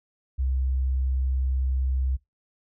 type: tone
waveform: sine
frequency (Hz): 65.41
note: C2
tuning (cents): 0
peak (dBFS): -21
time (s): 0.38-2.17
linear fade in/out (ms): 20
effects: noise-tail reverb RT60 0.2 s tail -24 dB re dry + tanh soft clip ceiling -17 dBFS